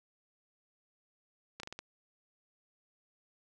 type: slowing click train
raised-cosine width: 0.2 ms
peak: -25 dBFS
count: 5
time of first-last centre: 1.6-1.79 s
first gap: 33 ms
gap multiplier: 1.25
effects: none